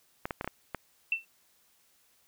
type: clicks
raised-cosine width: 0.5 ms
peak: -18 dBFS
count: 6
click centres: 0.255 / 0.308 / 0.411 / 0.445 / 0.476 / 0.747 s
type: tone with exponential decay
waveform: sine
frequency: 2683 Hz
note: E7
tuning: 30 cents sharp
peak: -22 dBFS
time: 1.12-1.25 s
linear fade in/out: 2 ms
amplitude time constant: 28 ms
effects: white hiss -67 dBFS RMS until 2.27 s

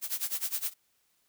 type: noise with tremolo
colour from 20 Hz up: blue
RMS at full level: -30 dBFS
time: 0.01-0.74 s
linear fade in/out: 50 ms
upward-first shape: sine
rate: 9.7 Hz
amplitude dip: 90%
effects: white hiss -72 dBFS RMS until 1.28 s

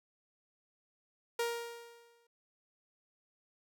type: tone with exponential decay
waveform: sawtooth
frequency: 469.3 Hz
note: A#4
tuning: 12 cents sharp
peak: -26 dBFS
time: 1.39-2.27 s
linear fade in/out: 5 ms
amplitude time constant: 190 ms
effects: none

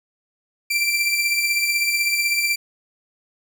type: beating tone pair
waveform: sawtooth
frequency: 2349 / 2365 Hz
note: D7 / D7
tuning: 0 / +12 cents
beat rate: 16 Hz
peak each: -16 / -22 dBFS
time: 0.7-2.56 s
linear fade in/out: 10 ms
effects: none

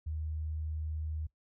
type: tone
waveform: sine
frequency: 77.8 Hz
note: D#2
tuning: in tune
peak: -34 dBFS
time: 0.06-1.27 s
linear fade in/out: 10 ms
effects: noise-tail reverb RT60 0.1 s tail -19 dB re dry

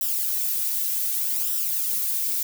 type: noise with flanger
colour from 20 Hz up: violet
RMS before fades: -25 dBFS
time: 0.01-2.43 s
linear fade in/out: 2 ms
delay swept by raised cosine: 0.45 to 2.45 ms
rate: 0.66 Hz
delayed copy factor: -0.6
effects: none

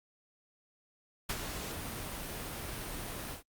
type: noise with ADSR envelope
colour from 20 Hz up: pink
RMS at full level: -33 dBFS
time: 1.29-3.43 s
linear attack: 7 ms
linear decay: 52 ms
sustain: -7 dB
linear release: 110 ms
effects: Opus 48 kbps

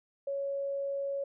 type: tone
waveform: sine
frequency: 556 Hz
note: C#5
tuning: 5 cents sharp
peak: -31 dBFS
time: 0.27-1.24 s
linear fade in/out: 5 ms
effects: none

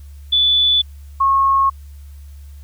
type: tone pair in turn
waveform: sine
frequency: 3471 / 1090.1 Hz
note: A7 / C#6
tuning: -24 / -29 cents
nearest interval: octave + minor sixth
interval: 2005 cents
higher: first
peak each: -11 dBFS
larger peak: neither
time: 0.32-0.82 / 1.2-1.7 s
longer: neither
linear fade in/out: 10 ms
effects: added 71 Hz sine -34 dBFS peak until 2.63 s + white hiss -55 dBFS RMS until 2.63 s

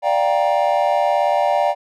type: chord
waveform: triangle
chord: G minor seventh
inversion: second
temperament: just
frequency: 588 / 705.6 / 784 / 940.8 Hz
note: D5 / F5 / G5 / Bb5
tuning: +2 / +18 / 0 / +16 cents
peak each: -17 / -18 / -18 / -21 dBFS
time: 0.02-1.75 s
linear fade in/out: 50 ms
effects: none

